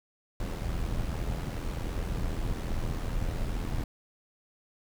brown noise with amplitude modulation, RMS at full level -29 dBFS, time 0.4-3.84 s, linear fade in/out 2 ms, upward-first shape sine, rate 82.5 Hz, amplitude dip 55%, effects none

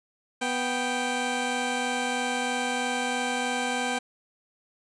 15% pulse tone pair together, 246.8 / 783.5 Hz, B3 / G5, -1 / -1 cents, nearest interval octave + minor sixth, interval 2000 cents, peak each -23 / -22 dBFS, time 0.41-3.99 s, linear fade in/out 10 ms, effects resampled to 24000 Hz

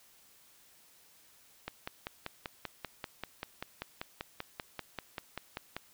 click train, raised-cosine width 0.3 ms, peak -21 dBFS, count 22, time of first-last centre 1.68-5.766 s, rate 5.14 Hz, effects white hiss -62 dBFS RMS until 5.93 s

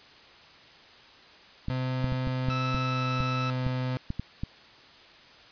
clicks, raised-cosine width 5 ms, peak -18 dBFS, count 11, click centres 1.684 / 2.043 / 2.123 / 2.273 / 2.486 / 2.747 / 3.205 / 3.666 / 4.104 / 4.196 / 4.435 s
35% pulse tone with pitch glide, 128.7 to 127.74 Hz, C3 to C3, -28 to -41 cents, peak -26 dBFS, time 1.7-3.97 s, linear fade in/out 0 ms, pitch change -13 cents, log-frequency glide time 2.79-3.04 s
sawtooth tone, 1311 Hz, E6, 10 cents flat, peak -27 dBFS, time 2.5-3.5 s, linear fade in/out 0 ms
effects white hiss -52 dBFS RMS until 5.51 s + resampled to 11025 Hz

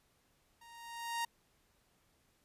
sawtooth tone with level ramp, 932.3 Hz, A#5, in tune, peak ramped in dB -53 to -29 dBFS, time 0.61-1.25 s, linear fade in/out 5 ms, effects pink hiss -73 dBFS RMS until 2.44 s + resampled to 32000 Hz

